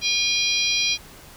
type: harmonic tone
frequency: 810 Hz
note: G#5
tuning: 43 cents flat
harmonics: 3 / 4 / 5 / 6 / 7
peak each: -24 / -25 / -26 / -27 / -27 dBFS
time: 0.01-0.98 s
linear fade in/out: 50 ms
effects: pink hiss -45 dBFS RMS until 1.36 s